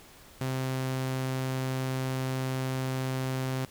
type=tone; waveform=sawtooth; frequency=130.81 Hz; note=C3; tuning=in tune; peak=-25 dBFS; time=0.41-3.65 s; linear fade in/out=2 ms; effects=pink hiss -53 dBFS RMS until 3.7 s